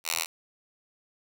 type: tone with high-pass filter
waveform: 5% pulse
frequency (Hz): 82.41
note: E2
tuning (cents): 0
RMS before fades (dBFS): -30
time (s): 0.04-0.27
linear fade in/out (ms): 50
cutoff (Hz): 2400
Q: 0.54
effects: 8-bit